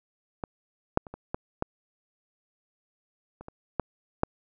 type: clicks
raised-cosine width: 1 ms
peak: -18 / -6 / -28 / -25 / -15 / -13 / -29 / -26 / -11 / -8 dBFS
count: 10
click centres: 0.438 / 0.974 / 1.068 / 1.14 / 1.345 / 1.624 / 3.41 / 3.484 / 3.797 / 4.234 s
effects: none